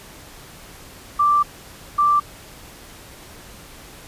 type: tone bursts at uneven times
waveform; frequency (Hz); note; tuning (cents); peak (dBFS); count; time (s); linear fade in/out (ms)
sine; 1174.7; D6; 0; -13; 2; 1.19-1.43 / 1.98-2.2; 10
effects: pink hiss -42 dBFS RMS until 4.07 s + resampled to 32000 Hz